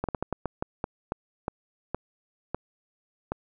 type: slowing click train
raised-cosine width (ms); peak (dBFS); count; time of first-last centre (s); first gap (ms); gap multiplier
1; -14; 13; 0.04-3.32; 47; 1.29
effects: none